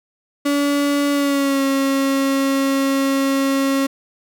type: tone with pitch glide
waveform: 35% pulse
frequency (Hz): 285.7 to 272.6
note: D4 to C#4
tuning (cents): -48 to -29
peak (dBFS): -14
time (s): 0.45-3.87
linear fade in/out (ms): 10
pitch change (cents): -81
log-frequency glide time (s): 1.12-1.63
effects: none